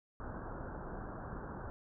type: low-pass noise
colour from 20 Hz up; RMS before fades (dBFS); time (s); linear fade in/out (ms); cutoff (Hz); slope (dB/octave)
pink; -44; 0.2-1.7; 0; 1600; 96
effects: none